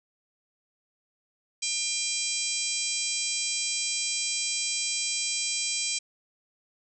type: harmonic tone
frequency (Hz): 800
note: G5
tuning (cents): +35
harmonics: 3 / 4 / 5 / 6 / 7 / 8 / 9 / 10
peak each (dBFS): -35 / -38 / -37 / -36 / -33 / -36 / -36 / -34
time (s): 1.62-5.99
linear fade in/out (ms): 10
effects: none